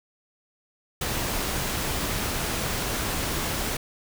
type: noise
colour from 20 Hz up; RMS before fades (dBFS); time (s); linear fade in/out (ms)
pink; -28; 1.01-3.77; 5
effects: none